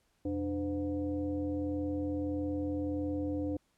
sine tone with frequency modulation, 297.2 Hz, D4, 21 cents sharp, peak -31 dBFS, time 0.25-3.57 s, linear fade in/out 5 ms, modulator 212 Hz, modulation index 0.89, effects pink hiss -74 dBFS RMS until 3.77 s + low-pass 12000 Hz 12 dB/octave

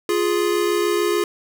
square tone pair together, 349.2 / 416 Hz, F4 / G#4, 0 / +3 cents, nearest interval minor third, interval 303 cents, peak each -21 / -21 dBFS, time 0.09-1.24 s, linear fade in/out 2 ms, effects none

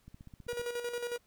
click train, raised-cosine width 5 ms, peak -37 dBFS, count 9, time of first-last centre 0.08-0.596 s, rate 15.5 Hz
45% pulse tone with tremolo, 480 Hz, B4, 49 cents flat, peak -33 dBFS, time 0.48-1.18 s, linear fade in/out 10 ms, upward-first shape square, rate 11 Hz, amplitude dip 55%
effects pink hiss -70 dBFS RMS until 1.26 s

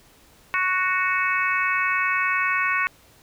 harmonic tone, 370 Hz, F#4, in tune, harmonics 3 / 4 / 5 / 6 / 7, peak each -25 / -26 / -27 / -26 / -28 dBFS, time 0.54-2.87 s, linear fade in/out 0 ms, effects pink hiss -54 dBFS RMS until 3.22 s

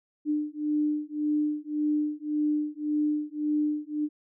sine beating tone pair, 298.9 / 300.7 Hz, D4 / D4, +31 / +41 cents, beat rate 1.8 Hz, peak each -28 dBFS, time 0.25-4.09 s, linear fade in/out 50 ms, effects none

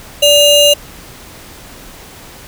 square ring-modulated tone, 1702 Hz, G#6, 42 cents sharp, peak -3 dBFS, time 0.22-0.74 s, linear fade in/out 10 ms, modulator 1120 Hz, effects pink hiss -35 dBFS RMS until 2.47 s

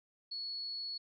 sine tone, 4383 Hz, C#8, 20 cents flat, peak -38 dBFS, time 0.31-0.98 s, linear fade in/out 10 ms, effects none

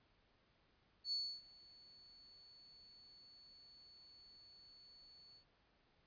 sine tone with ADSR envelope, 4435 Hz, C#8, in tune, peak -36 dBFS, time 1.04-5.45 s, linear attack 81 ms, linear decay 290 ms, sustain -24 dB, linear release 92 ms, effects pink hiss -75 dBFS RMS until 6.06 s + resampled to 11025 Hz

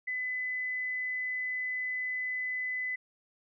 sine tone, 2009 Hz, B6, 29 cents sharp, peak -31 dBFS, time 0.07-2.96 s, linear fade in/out 10 ms, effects none

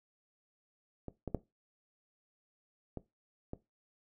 clicks, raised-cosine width 2 ms, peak -28 / -24 / -18 / -26 / -26 dBFS, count 5, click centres 1.083 / 1.277 / 1.347 / 2.973 / 3.534 s, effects noise-tail reverb RT60 0.2 s tail -17 dB re dry

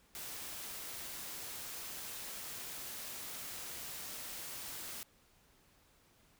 white noise, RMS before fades -45 dBFS, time 0.15-5.03 s, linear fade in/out 0 ms, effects pink hiss -68 dBFS RMS until 6.39 s

